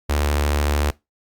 sawtooth tone with notch filter, 73.42 Hz, D2, in tune, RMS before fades -20 dBFS, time 0.09-0.91 s, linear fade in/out 10 ms, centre 160 Hz, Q 0.75, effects noise-tail reverb RT60 0.2 s tail -21 dB re dry + Opus 48 kbps

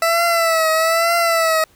20% pulse tone with vibrato, 659.3 Hz, E5, in tune, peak -9 dBFS, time 0.02-1.64 s, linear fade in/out 2 ms, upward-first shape triangle, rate 1.1 Hz, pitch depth 69 cents each way, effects pink hiss -54 dBFS RMS until 1.75 s

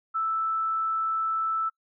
sine tone, 1318.5 Hz, E6, in tune, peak -24 dBFS, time 0.14-1.7 s, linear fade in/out 20 ms, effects noise-tail reverb RT60 0.1 s tail -25 dB re dry

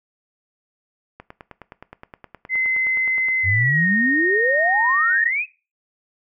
click train, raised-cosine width 0.5 ms, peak -22 dBFS, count 21, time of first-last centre 1.2-3.286 s, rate 9.59 Hz
sine tone with pitch glide, 2054 to 1851.2 Hz, C7 to A#6, -33 to -13 cents, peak -17 dBFS, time 2.49-5.31 s, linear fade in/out 50 ms, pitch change -180 cents, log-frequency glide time 3.42-3.87 s
sine exponential sweep, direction up, 88.3 to 2637 Hz, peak -19 dBFS, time 3.43-5.46 s, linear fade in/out 50 ms
effects noise-tail reverb RT60 0.3 s tail -19 dB re dry

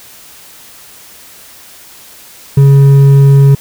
triangle tone with hard clipping, 138.59 Hz, C#3, in tune, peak -3 dBFS, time 2.57-3.55 s, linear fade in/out 5 ms, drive 8 dB, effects white hiss -36 dBFS RMS until 3.6 s

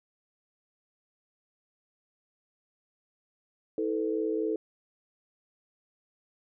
sine tone cluster, 321.8 / 438 / 502 Hz, E4 / A4 / B4, -42 / -8 / +28 cents, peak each -31 / -29 / -37 dBFS, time 3.78-4.56 s, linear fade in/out 2 ms, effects none

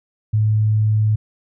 sine tone, 107.6 Hz, A2, 38 cents flat, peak -13 dBFS, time 0.33-1.16 s, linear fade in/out 10 ms, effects none

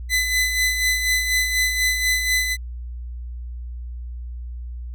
sawtooth tone with tremolo, 2011 Hz, B6, 31 cents sharp, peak -13 dBFS, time 0.09-2.57 s, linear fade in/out 50 ms, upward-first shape sine, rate 4.1 Hz, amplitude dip 50%, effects added 60 Hz sine -29 dBFS peak until 4.94 s

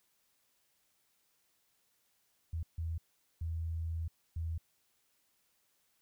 sine tone bursts at uneven times, 82 Hz, E2, 9 cents flat, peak -34 dBFS, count 4, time 2.53-2.63 / 2.78-2.98 / 3.41-4.08 / 4.36-4.58 s, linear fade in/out 5 ms, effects white hiss -75 dBFS RMS until 6.01 s

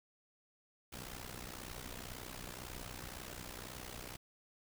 pink noise with amplitude modulation, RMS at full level -44 dBFS, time 0.92-4.17 s, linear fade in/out 10 ms, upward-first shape sine, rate 61.9 Hz, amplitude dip 80%, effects none

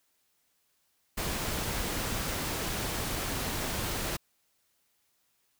pink noise, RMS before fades -33 dBFS, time 1.17-4.17 s, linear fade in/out 10 ms, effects white hiss -73 dBFS RMS until 5.59 s

